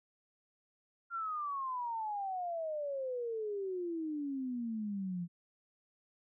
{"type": "exponential sweep", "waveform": "sine", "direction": "down", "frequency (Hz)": [1396.9, 169.5], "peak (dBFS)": -35, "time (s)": [1.1, 5.28], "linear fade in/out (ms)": 50, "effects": []}